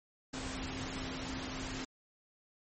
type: tone in noise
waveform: sine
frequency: 261.6 Hz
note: C4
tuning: in tune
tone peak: -43 dBFS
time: 0.33-1.85 s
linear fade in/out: 10 ms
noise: pink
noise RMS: -41 dBFS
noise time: 0.33-1.85 s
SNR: -5 dB
effects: MP3 32 kbps